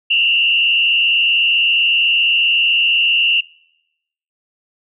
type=tone with frequency modulation; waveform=sine; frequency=2794 Hz; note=F7; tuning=in tune; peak=-11 dBFS; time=0.1-3.41 s; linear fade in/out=10 ms; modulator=80.1 Hz; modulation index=1.4; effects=noise-tail reverb RT60 0.9 s tail -25 dB re dry